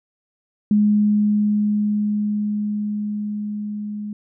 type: tone with level ramp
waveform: sine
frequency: 208.9 Hz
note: G#3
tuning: 10 cents sharp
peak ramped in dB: -12 to -26 dBFS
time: 0.71-4.13 s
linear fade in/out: 2 ms
effects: none